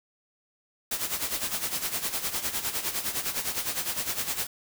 white noise with tremolo, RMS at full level -28 dBFS, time 0.91-4.47 s, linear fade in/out 5 ms, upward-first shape sine, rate 9.8 Hz, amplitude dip 70%, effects none

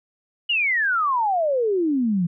sine exponential sweep, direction down, 2951 to 164.81 Hz, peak -18 dBFS, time 0.49-2.27 s, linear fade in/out 10 ms, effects none

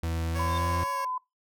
40% pulse tone with pitch glide, 82.41 to 85.96 Hz, E2 to F2, 0 to -27 cents, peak -27 dBFS, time 0.03-0.84 s, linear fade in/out 5 ms, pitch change +73 cents, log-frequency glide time 0.31-0.68 s
15% pulse tone with vibrato, 553 Hz, C#5, 4 cents flat, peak -28 dBFS, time 0.35-1.05 s, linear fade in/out 5 ms, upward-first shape sine, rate 4.1 Hz, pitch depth 15 cents each way
sine tone, 1013 Hz, B5, 44 cents sharp, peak -29 dBFS, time 0.39-1.18 s, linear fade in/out 5 ms
sine tone with exponential growth, 3600 Hz, A7, 39 cents sharp, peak -35 dBFS, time 0.4-0.58 s, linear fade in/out 5 ms, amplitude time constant 37 ms
effects noise-tail reverb RT60 0.2 s tail -21 dB re dry

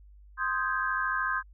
sine chord, Ab major seventh, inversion first, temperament equal, 1046.5 / 1244.5 / 1568 / 1661.2 Hz, C6 / Eb6 / G6 / Ab6, 0 / 0 / 0 / 0 cents, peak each -32 / -33 / -30 / -35 dBFS, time 0.37-1.43 s, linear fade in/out 50 ms, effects added 50 Hz sine -50 dBFS peak until 1.53 s

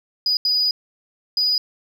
sine tone bursts at uneven times, 4941 Hz, D#8, 13 cents flat, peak -15 dBFS, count 3, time 0.26-0.37 / 0.45-0.71 / 1.37-1.58 s, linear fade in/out 2 ms, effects tanh soft clip ceiling -12 dBFS

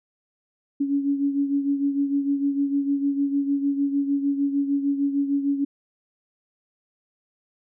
sine beating tone pair, 279.8 / 286.4 Hz, C#4 / D4, +16 / -43 cents, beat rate 6.6 Hz, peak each -21 / -28 dBFS, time 0.8-5.65 s, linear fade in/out 10 ms, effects none

